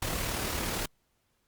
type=noise with amplitude modulation; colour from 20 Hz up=pink; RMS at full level=-31 dBFS; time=0.02-0.86 s; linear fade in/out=5 ms; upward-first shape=sine; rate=37.7 Hz; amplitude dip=35%; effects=pink hiss -74 dBFS RMS until 1.47 s + Opus 48 kbps